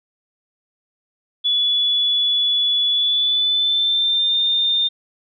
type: tone with pitch glide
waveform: sine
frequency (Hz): 3420 to 3617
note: A7 to A7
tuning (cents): -50 to +47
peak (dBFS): -15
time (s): 1.44-4.89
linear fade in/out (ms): 20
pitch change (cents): +97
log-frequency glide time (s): 2.88-4.37
effects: none